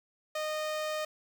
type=tone with notch filter; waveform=sawtooth; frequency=616 Hz; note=D#5; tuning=17 cents flat; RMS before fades=-34 dBFS; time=0.35-1.05 s; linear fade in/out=5 ms; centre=11000 Hz; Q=1.1; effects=9-bit